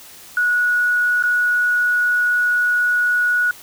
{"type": "tone with dropouts", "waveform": "sine", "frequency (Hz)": 1462, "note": "F#6", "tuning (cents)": -21, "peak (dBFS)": -14, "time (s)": [0.37, 3.51], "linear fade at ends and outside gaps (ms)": 2, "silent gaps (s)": [1.226, 1.236], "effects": ["white hiss -41 dBFS RMS until 3.62 s"]}